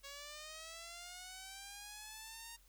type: linear sweep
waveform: 5% pulse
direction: up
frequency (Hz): 552 to 932.3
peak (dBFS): -37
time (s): 0.03-2.57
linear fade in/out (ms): 20
effects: added 45 Hz sine -65 dBFS peak until 2.68 s + white hiss -70 dBFS RMS until 2.68 s